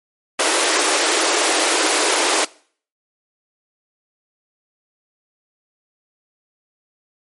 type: high-pass noise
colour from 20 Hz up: pink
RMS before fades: -17 dBFS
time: 0.39-2.45 s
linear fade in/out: 5 ms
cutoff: 300 Hz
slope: 96 dB/octave
effects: noise-tail reverb RT60 0.5 s tail -22 dB re dry + MP3 48 kbps